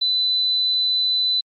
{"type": "tone", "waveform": "sine", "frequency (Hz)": 4003, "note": "B7", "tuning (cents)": 23, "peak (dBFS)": -17, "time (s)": [0.01, 1.41], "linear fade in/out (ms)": 10, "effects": ["Opus 48 kbps"]}